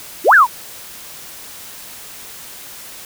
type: exponential two-way sweep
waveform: sine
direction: up then down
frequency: 286 to 1767 to 877 Hz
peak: -5 dBFS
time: 0.24-0.47 s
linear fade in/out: 50 ms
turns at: 0.34 s
effects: white hiss -35 dBFS RMS until 3.05 s